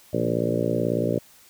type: harmonic tone with a mistuned harmonic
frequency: 58.27 Hz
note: A#1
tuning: in tune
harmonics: 2 / 3 / 4 / 5 / 6 / 7 / 8 / 9 / 10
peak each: -30 / -30 / -30 / -30 / -30 / -30 / -30 / -30 / -30 dBFS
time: 0.13-1.19 s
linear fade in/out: 5 ms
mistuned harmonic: 3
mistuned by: -39 cents
effects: white hiss -53 dBFS RMS until 1.49 s